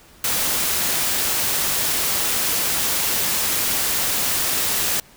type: noise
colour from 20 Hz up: white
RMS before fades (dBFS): -21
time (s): 0.24-5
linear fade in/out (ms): 2
effects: pink hiss -49 dBFS RMS until 5.16 s